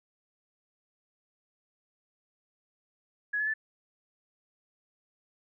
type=tone with pitch steps; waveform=sine; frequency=1678 / 1715.2 / 1753.3 Hz; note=G#6 / A6 / A6; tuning=+17 / -45 / -7 cents; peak=-27 dBFS; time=3.33-3.54 s; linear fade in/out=10 ms; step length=70 ms; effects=none